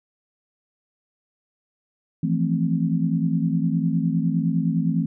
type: chord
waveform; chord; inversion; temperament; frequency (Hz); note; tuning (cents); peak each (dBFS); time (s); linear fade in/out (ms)
sine; F major seventh; third; equal; 164.81 / 174.61 / 220 / 261.6; E3 / F3 / A3 / C4; 0 / 0 / 0 / 0; -22 / -26 / -26 / -26; 2.23-5.06; 5
effects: none